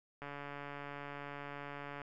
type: click train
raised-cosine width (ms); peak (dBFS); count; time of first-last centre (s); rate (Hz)
0.5; -30; 258; 0.22-2.017; 143
effects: none